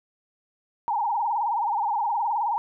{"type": "tone with vibrato", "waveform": "sine", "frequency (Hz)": 877, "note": "A5", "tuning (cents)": -6, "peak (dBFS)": -22, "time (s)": [0.88, 2.58], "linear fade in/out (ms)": 0, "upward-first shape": "sine", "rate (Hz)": 19, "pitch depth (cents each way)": 150, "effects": []}